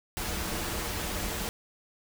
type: noise with comb filter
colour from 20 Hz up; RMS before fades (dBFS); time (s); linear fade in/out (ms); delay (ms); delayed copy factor
pink; -33; 0.17-1.49; 0; 7.5; -0.5
effects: none

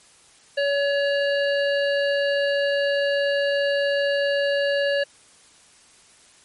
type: harmonic tone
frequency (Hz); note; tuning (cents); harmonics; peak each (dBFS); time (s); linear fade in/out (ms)
565; C#5; +33; 1 / 3 / 5 / 7 / 8; -20 / -26 / -31 / -38 / -36; 0.57-5.04; 10
effects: white hiss -53 dBFS RMS until 6.44 s + MP3 48 kbps

